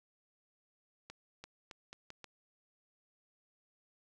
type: accelerating click train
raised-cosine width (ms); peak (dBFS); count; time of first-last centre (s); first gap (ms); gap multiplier
0.2; -30; 6; 1.1-2.243; 340; 0.8
effects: none